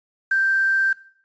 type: tone with quantisation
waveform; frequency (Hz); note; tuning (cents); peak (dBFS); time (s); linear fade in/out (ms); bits
sine; 1569; G6; +1; -16; 0.31-0.93; 5; 7
effects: noise-tail reverb RT60 0.5 s tail -17 dB re dry + resampled to 16000 Hz